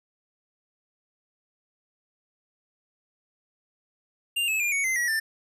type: tone with pitch steps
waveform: square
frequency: 2794 / 2592 / 2404 / 2230 / 2069 / 1919.4 / 1780.6 Hz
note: F7 / E7 / D7 / C#7 / C7 / B6 / A6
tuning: 0 / -30 / +40 / +10 / -20 / -50 / +20 cents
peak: -24 dBFS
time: 4.36-5.2 s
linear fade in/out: 10 ms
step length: 120 ms
effects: resampled to 32000 Hz